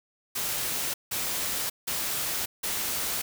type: noise bursts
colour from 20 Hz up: white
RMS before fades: -30 dBFS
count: 4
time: 0.35-3.22 s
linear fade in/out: 10 ms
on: 590 ms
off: 170 ms
effects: none